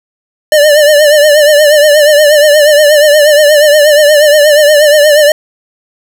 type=tone with vibrato; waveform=square; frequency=596 Hz; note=D5; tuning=25 cents sharp; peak=-3 dBFS; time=0.52-5.32 s; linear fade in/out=2 ms; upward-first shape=triangle; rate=8.4 Hz; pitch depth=77 cents each way; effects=none